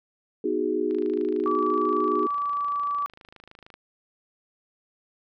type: chord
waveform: sine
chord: G# minor seventh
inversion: first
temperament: equal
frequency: 246.9 / 311.1 / 370 / 415.3 Hz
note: B3 / D#4 / F#4 / G#4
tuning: 0 / 0 / 0 / 0 cents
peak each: -33 / -28 / -27 / -27 dBFS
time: 0.44-2.27 s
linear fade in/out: 5 ms
type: click train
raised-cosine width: 0.3 ms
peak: -31 dBFS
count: 76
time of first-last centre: 0.91-3.74 s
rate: 26.5 Hz
type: tone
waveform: sine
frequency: 1153 Hz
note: D6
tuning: 32 cents flat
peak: -24 dBFS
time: 1.46-3.06 s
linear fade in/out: 0 ms
effects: none